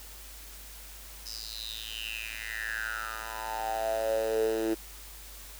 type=tone with high-pass filter sweep; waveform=10% pulse; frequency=111.2 Hz; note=A2; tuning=19 cents sharp; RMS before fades=-33 dBFS; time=1.25-4.75 s; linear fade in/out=20 ms; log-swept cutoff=5300 to 340 Hz; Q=8.1; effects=added 50 Hz sine -48 dBFS peak until 5.59 s + white hiss -48 dBFS RMS until 5.59 s